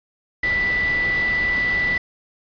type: tone in noise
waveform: sine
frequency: 1975.5 Hz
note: B6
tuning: in tune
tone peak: -18 dBFS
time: 0.43-1.98 s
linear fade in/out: 5 ms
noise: pink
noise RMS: -30 dBFS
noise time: 0.43-1.98 s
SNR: +9 dB
effects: resampled to 11025 Hz